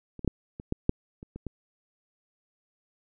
clicks, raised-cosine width 3 ms, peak -29 / -19 / -11 / -25 / -14 / -8 / -29 / -26 / -21 dBFS, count 9, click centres 0.193 / 0.247 / 0.277 / 0.599 / 0.724 / 0.894 / 1.229 / 1.36 / 1.467 s, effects none

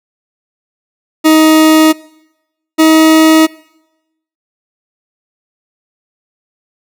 40% pulse tone pair in turn, 314.4 / 317.3 Hz, D#4 / D#4, +18 / +34 cents, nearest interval unison, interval 16 cents, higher second, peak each -3 dBFS, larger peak neither, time 1.24-1.93 / 2.78-3.47 s, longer neither, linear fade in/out 20 ms, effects noise-tail reverb RT60 0.9 s tail -23 dB re dry

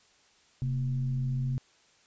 sine tone with frequency modulation, 130.81 Hz, C3, in tune, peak -27 dBFS, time 0.62-1.58 s, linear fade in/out 0 ms, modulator 101 Hz, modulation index 0.42, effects white hiss -63 dBFS RMS until 2.06 s + resampled to 16000 Hz

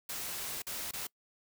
white noise with dropouts, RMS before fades -39 dBFS, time 0.09-1.07 s, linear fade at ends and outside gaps 5 ms, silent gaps 0.621-0.667 / 0.912-0.934 s, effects noise-tail reverb RT60 0.1 s tail -24 dB re dry

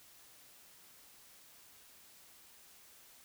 silence, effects white hiss -60 dBFS RMS until 3.24 s

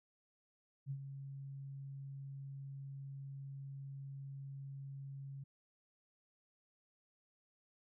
sine tone with ADSR envelope, 137.5 Hz, C#3, 14 cents flat, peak -37 dBFS, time 0.86-5.44 s, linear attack 47 ms, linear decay 69 ms, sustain -8 dB, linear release 9 ms, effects none

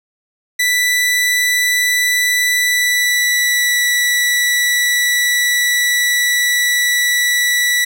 sawtooth tone with pitch glide, 1975.5 to 1955.1 Hz, B6 to B6, 0 to -18 cents, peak -9 dBFS, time 0.59-7.85 s, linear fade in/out 10 ms, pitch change -18 cents, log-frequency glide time 2.57-3.84 s, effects none

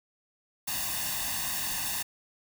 white noise with comb filter, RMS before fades -32 dBFS, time 0.67-2.03 s, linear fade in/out 10 ms, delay 1.1 ms, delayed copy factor +0.85, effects none

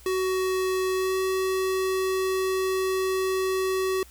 square tone with pitch glide, 374.4 to 377.7 Hz, F#4 to F#4, +20 to +36 cents, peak -24 dBFS, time 0.06-4.03 s, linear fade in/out 2 ms, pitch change +16 cents, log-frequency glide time 0.93-1.17 s, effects added 60 Hz sine -50 dBFS peak until 4.1 s + white hiss -53 dBFS RMS until 4.1 s

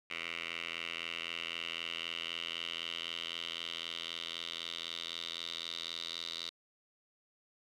10% pulse tone with band-pass filter sweep, 83.9 Hz, E2, 31 cents sharp, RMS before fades -41 dBFS, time 0.1-6.5 s, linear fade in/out 5 ms, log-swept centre 2500 to 3900 Hz, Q 5.5, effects none

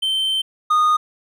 triangle tone pair in turn, 3105 / 1232.2 Hz, G7 / D#6, -17 / -17 cents, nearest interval octave + major third, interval 1600 cents, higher first, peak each -16 / -11 dBFS, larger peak second, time 0.02-0.42 / 0.7-0.97 s, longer first, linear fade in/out 10 ms, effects none

